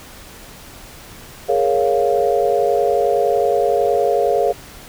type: chord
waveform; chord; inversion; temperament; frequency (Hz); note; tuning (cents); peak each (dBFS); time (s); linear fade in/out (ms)
sine; Bb minor seventh; third; equal; 415.3 / 466.2 / 554.4 / 698.5; Ab4 / Bb4 / Db5 / F5; 0 / 0 / 0 / 0; -19; 1.48-4.53; 20
effects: pink hiss -39 dBFS RMS until 4.88 s